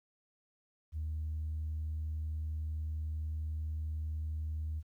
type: tone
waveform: sine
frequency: 77.78 Hz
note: D#2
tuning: in tune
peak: -33 dBFS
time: 0.92-4.83 s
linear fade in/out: 50 ms
effects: tanh soft clip ceiling -31 dBFS + 12-bit